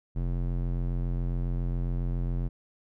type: tone with band-pass filter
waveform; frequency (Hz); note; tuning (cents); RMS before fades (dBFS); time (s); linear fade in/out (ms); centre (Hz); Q
square; 43.65; F1; 0; -29; 0.15-2.49; 20; 110; 0.77
effects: none